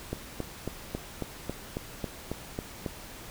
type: click train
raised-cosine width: 2 ms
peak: -18 dBFS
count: 11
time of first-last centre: 0.13-2.862 s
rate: 3.66 Hz
effects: pink hiss -45 dBFS RMS until 3.3 s